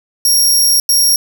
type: tone bursts at uneven times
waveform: 20% pulse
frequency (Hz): 5588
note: F8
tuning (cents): 0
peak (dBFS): -3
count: 2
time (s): 0.25-0.8 / 0.89-1.16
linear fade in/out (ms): 2
effects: none